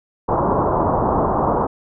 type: low-pass noise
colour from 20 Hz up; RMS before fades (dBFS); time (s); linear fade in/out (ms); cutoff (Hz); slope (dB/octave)
white; -18; 0.28-1.67; 10; 1100; 48
effects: none